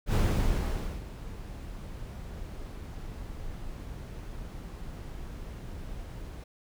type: noise with ADSR envelope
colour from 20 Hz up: brown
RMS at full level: -23 dBFS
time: 0.06-6.44 s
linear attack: 75 ms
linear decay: 890 ms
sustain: -17 dB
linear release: 5 ms
effects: none